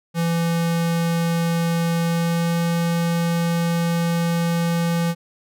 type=tone with pitch glide; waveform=square; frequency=168 to 169.07 Hz; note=E3 to E3; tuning=+33 to +44 cents; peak=-19 dBFS; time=0.14-5.15 s; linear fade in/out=50 ms; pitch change=+11 cents; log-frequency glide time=2.03-2.61 s; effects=none